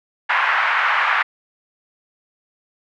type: band-pass noise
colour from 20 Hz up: white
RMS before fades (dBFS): -18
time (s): 0.29-1.23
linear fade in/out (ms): 10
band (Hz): 910 to 2000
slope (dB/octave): 24
effects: none